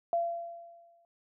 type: tone with exponential decay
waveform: sine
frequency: 682 Hz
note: F5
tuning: 41 cents flat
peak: -24 dBFS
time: 0.13-1.05 s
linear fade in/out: 1 ms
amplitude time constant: 200 ms
effects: none